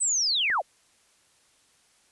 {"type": "linear sweep", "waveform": "sine", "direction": "down", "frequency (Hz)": [8330, 466.2], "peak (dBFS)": -22, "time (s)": [0, 0.62], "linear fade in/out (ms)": 20}
{"type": "click", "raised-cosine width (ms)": 0.5, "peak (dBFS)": -25, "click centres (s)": 0.501}
{"effects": ["white hiss -63 dBFS RMS until 2.11 s", "resampled to 24000 Hz"]}